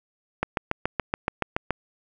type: click train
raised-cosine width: 0.5 ms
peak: -8 dBFS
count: 10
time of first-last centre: 0.43-1.707 s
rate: 7.05 Hz
effects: none